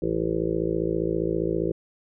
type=harmonic tone; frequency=55 Hz; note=A1; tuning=in tune; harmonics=1 / 2 / 3 / 4 / 6 / 7 / 8 / 9 / 10; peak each=-36 / -38 / -31 / -39 / -28 / -28 / -32 / -31 / -38 dBFS; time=0.02-1.72 s; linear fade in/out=5 ms; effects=none